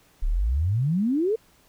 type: exponential sweep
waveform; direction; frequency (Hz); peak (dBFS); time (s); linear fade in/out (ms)
sine; up; 31.42 to 466.2; -20; 0.22-1.36; 10
effects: pink hiss -59 dBFS RMS until 1.68 s